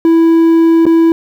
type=tone with dropouts; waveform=triangle; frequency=329.6 Hz; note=E4; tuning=in tune; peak=-3 dBFS; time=0.05-1.12 s; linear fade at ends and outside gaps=1 ms; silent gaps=0.855-0.865 s; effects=7-bit